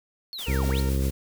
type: linear two-way sweep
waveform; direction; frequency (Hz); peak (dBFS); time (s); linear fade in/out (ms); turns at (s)
triangle; down then up; 4435 to 181.9 to 4435; -32; 0.33-0.8; 0; 0.68
type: noise with tremolo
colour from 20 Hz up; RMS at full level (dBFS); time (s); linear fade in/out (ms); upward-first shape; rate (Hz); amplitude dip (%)
white; -38; 0.38-1.11; 10; triangle; 7.8; 50
type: tone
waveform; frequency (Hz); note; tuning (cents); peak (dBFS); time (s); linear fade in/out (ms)
sawtooth; 462.4; A#4; -14; -31; 0.46-0.9; 10
type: harmonic tone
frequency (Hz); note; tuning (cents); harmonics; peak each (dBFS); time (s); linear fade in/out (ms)
66.9; C2; +39; 1 / 2 / 3 / 4 / 5 / 6 / 7 / 8; -23 / -29 / -33 / -35 / -37 / -39 / -40 / -41; 0.47-1.11; 20
effects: none

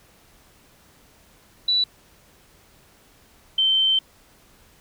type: tone pair in turn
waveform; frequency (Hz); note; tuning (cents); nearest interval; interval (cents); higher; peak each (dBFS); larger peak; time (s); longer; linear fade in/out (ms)
sine; 3951 / 3104; B7 / G7; 0 / -18; major third; 418; first; -17 / -16; second; 1.68-1.84 / 3.58-3.99; second; 5
effects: pink hiss -55 dBFS RMS until 4.8 s

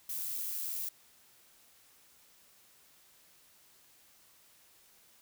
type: noise with amplitude modulation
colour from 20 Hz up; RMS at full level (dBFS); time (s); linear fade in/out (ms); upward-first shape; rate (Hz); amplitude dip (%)
violet; -36; 0.09-0.89; 5; sine; 84.9; 30
effects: white hiss -63 dBFS RMS until 5.21 s

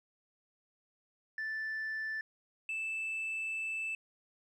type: tone pair in turn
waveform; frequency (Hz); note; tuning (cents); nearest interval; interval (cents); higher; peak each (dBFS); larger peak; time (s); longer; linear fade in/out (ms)
sine; 1760 / 2637; A6 / E7; 0 / 0; perfect fifth; 700; second; -33 / -32; second; 1.38-2.21 / 2.69-3.95; second; 2
effects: tanh soft clip ceiling -33 dBFS + 12-bit

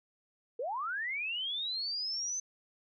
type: linear sweep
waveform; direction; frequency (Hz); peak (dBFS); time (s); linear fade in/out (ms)
sine; up; 439.2 to 6190; -33; 0.59-2.4; 5
effects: none

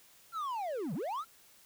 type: linear two-way sweep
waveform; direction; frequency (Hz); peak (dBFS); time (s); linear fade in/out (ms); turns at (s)
triangle; down then up; 1396.9 to 135.6 to 1396.9; -32; 0.32-1.25; 50; 0.94
effects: white hiss -61 dBFS RMS until 1.65 s

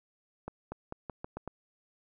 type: accelerating click train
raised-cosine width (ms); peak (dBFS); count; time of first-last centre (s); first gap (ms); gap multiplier
1; -24; 7; 0.48-1.477; 240; 0.85
effects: none

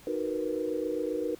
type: chord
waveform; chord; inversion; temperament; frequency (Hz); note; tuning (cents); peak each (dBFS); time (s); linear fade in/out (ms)
sine; B major seventh; first; equal; 311.1 / 370 / 466.2 / 493.9; D#4 / F#4 / A#4 / B4; 0 / 0 / 0 / 0; -34 / -36 / -33 / -34; 0.07-1.35; 2
effects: pink hiss -54 dBFS RMS until 1.39 s

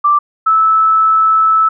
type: tone pair in turn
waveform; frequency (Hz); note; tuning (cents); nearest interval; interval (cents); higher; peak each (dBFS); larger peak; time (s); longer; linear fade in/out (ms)
sine; 1174.7 / 1308.2; D6 / E6; 0 / -14; major second; 186; second; -7; neither; 0.04-0.19 / 0.46-1.69; second; 10
effects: none

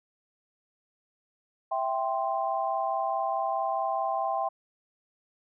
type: chord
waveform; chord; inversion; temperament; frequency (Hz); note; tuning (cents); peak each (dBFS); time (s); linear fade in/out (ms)
sine; C major; first; equal; 659.3 / 784 / 1046.5; E5 / G5 / C6; 0 / 0 / 0; -31 / -29 / -32; 1.71-4.49; 10
effects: none

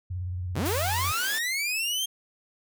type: tone with vibrato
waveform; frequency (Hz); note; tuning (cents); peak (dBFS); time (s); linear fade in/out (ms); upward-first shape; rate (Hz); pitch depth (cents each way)
sine; 90.2; F#2; -44; -29; 0.1-1.12; 10; square; 18; 55
type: linear sweep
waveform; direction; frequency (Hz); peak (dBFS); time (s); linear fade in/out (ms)
sawtooth; up; 85.6 to 3211; -23; 0.55-2.06; 10
type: high-pass noise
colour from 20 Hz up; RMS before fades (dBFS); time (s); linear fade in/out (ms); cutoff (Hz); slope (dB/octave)
white; -34; 0.65-1.39; 10; 230; 24
effects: none

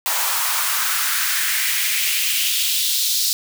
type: noise with high-pass filter sweep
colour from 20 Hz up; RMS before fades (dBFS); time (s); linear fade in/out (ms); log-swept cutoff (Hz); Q
white; -20; 0.06-3.33; 0; 830 to 4500; 2.5
effects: none

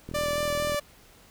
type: click train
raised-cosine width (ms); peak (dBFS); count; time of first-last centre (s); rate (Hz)
3; -24; 28; 0.09-0.745; 41.2
type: tone with vibrato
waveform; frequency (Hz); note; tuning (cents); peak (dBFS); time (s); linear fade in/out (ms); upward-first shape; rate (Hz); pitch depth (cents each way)
sawtooth; 587.3; D5; 0; -22; 0.14-0.8; 10; square; 4.4; 10
effects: pink hiss -55 dBFS RMS until 1.3 s

